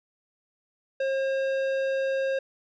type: tone with tanh clipping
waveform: sine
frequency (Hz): 537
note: C5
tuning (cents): +45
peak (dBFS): -26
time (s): 1-2.39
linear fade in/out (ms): 5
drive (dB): 13
effects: none